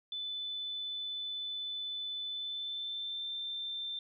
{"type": "tone with pitch glide", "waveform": "sine", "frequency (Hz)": [3504, 3567], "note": ["A7", "A7"], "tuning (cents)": [-8, 23], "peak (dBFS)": -36, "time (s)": [0.12, 3.99], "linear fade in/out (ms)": 2, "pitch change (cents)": 31, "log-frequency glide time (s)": [2.26, 3.33], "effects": []}